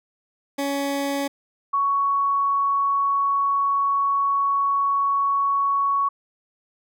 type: tone pair in turn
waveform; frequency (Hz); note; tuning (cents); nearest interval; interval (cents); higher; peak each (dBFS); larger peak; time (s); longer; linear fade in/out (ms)
20% pulse / sine; 280 / 1115.2; C#4 / C#6; +18 / +10; 2 octaves; 2392; second; -18; neither; 0.58-1.28 / 1.73-6.09; second; 10
effects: none